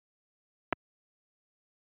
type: clicks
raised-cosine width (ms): 0.5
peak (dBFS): -12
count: 2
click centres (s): 0.726 / 0.729
effects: high-pass 100 Hz 12 dB/octave + resampled to 8000 Hz